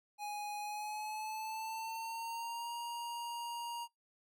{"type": "tone with pitch glide", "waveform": "square", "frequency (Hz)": [830.6, 943.1], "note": ["G#5", "A#5"], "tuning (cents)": [0, 20], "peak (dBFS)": -40, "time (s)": [0.18, 3.88], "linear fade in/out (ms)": 50, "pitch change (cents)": 220, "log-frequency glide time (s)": [0.59, 2.71], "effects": ["noise-tail reverb RT60 0.2 s tail -26 dB re dry"]}